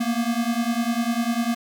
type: beating tone pair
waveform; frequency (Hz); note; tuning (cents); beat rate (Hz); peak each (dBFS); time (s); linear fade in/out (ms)
square; 229.7 / 239.7; A#3 / A#3; -25 / +48; 10; -25; 0-1.55; 10
effects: none